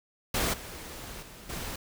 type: noise with level steps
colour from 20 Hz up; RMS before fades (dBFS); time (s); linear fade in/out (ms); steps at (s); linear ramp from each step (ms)
pink; -28 / -42 / -48 / -37; 0.34-1.76; 5; 0.53 / 1.22 / 1.49; 10
effects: none